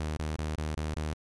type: tone bursts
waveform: sawtooth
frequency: 77 Hz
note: D#2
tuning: 17 cents flat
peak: -27 dBFS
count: 6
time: 0-1.135 s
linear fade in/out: 0 ms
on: 170 ms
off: 23 ms
effects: resampled to 24000 Hz + 11-bit